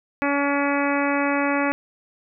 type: harmonic tone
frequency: 283.3 Hz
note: C#4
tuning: 38 cents sharp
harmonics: 1 / 2 / 3 / 4 / 5 / 6 / 7 / 8 / 9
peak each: -23 / -26 / -28 / -29 / -30 / -31 / -31 / -32 / -33 dBFS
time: 0.22-1.72 s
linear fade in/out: 0 ms
effects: none